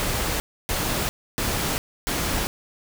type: noise bursts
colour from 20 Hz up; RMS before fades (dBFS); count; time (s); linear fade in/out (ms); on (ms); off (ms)
pink; -25; 4; 0-2.47; 0; 400; 290
effects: none